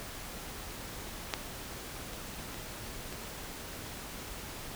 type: clicks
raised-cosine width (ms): 0.2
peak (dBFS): -12 / -28 / -28 / -26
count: 4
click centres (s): 1.338 / 2.134 / 2.544 / 3.126
effects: pink hiss -43 dBFS RMS until 4.75 s